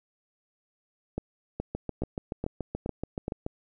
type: two click trains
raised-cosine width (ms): 2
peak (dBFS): -18 / -17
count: 13 / 6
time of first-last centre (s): 1.75-3.464 / 1.18-3.281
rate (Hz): 7 / 2.38
effects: none